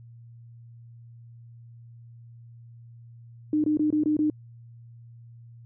sine tone bursts, 303.9 Hz, D#4, 41 cents flat, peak -20 dBFS, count 6, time 3.53-4.3 s, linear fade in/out 2 ms, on 110 ms, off 22 ms, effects added 117 Hz sine -45 dBFS peak until 5.65 s

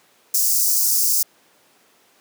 white high-pass noise, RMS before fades -18 dBFS, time 0.34-1.23 s, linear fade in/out 5 ms, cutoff 5000 Hz, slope 48 dB/octave, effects pink hiss -56 dBFS RMS until 2.2 s + high-pass 300 Hz 12 dB/octave

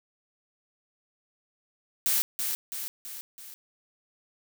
blue noise with echo, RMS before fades -25 dBFS, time 2.06-2.22 s, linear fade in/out 0 ms, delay 330 ms, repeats 4, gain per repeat -5 dB, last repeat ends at 3.54 s, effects none

